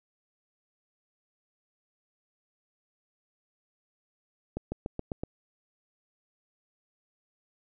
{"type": "accelerating click train", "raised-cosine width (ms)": 2, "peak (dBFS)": -19, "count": 6, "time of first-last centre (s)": [4.57, 5.235], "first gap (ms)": 150, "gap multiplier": 0.94, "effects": []}